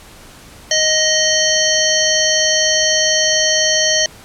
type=harmonic tone with a mistuned harmonic; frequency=624 Hz; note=D#5; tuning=5 cents sharp; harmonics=1 / 3 / 5 / 7 / 9 / 10; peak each=-19 / -19 / -19 / -19 / -19 / -19 dBFS; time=0.71-4.06 s; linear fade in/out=2 ms; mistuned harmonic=5; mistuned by=-18 cents; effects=pink hiss -40 dBFS RMS until 4.24 s + low-pass 12000 Hz 12 dB/octave